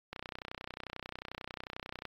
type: click train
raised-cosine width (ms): 0.3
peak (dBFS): -24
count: 61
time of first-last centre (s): 0.13-2.053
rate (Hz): 31.2
effects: AAC 32 kbps